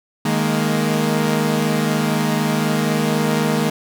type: chord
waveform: sawtooth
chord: D# suspended fourth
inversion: none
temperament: equal with one note detuned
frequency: 155.56 / 209.1 / 233.1 Hz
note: D#3 / G#3 / A#3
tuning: 0 / +12 / 0 cents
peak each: -17 dBFS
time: 0.25-3.7 s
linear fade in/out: 5 ms
effects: none